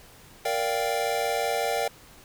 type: chord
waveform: square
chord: G minor seventh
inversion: first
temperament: equal with one note detuned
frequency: 466.2 / 585.6 / 698.5 / 784 Hz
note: Bb4 / D5 / F5 / G5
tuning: 0 / -5 / 0 / 0 cents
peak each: -31 dBFS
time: 0.45-1.88 s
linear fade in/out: 5 ms
effects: pink hiss -51 dBFS RMS until 2.24 s